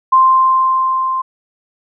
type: tone with level ramp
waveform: sine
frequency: 1046.5 Hz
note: C6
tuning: in tune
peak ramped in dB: -5 to -15 dBFS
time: 0.12-1.22 s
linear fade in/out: 10 ms
effects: none